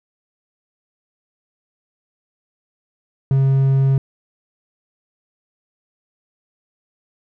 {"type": "tone", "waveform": "triangle", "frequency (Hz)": 135.2, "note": "C#3", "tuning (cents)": -43, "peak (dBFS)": -10, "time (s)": [3.31, 3.98], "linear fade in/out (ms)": 2, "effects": []}